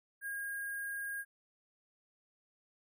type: tone with sample-and-hold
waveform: sine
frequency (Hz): 1627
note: G#6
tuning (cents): -36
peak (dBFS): -37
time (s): 0.21-1.25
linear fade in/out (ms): 50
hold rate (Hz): 11025
effects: none